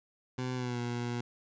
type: tone with pitch glide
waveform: 20% pulse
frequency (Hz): 127.1 to 120.38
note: C3 to B2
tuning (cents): -50 to -44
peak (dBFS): -28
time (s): 0.38-1.21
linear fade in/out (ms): 5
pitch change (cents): -94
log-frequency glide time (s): 0.55-0.79
effects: resampled to 16000 Hz